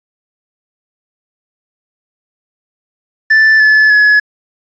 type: tone with pitch steps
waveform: triangle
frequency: 1760 / 1727.8 / 1696.1 Hz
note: A6 / A6 / G#6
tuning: 0 / -32 / +36 cents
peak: -3 dBFS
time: 3.3-4.2 s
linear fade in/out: 10 ms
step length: 300 ms
effects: resampled to 16000 Hz + 7-bit